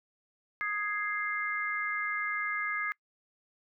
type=chord; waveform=sine; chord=Ab major; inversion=second; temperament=equal; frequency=1244.5 / 1661.2 / 2093 Hz; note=Eb6 / Ab6 / C7; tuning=0 / 0 / 0 cents; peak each=-36 / -34 / -34 dBFS; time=0.61-2.92 s; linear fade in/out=0 ms; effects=noise-tail reverb RT60 0.1 s tail -24 dB re dry